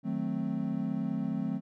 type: chord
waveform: triangle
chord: D# diminished seventh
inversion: none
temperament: equal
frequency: 155.56 / 185 / 220 / 261.6 Hz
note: D#3 / F#3 / A3 / C4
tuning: 0 / 0 / 0 / 0 cents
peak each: -36 / -33 / -32 / -33 dBFS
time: 0.03-1.61 s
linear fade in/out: 50 ms
effects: none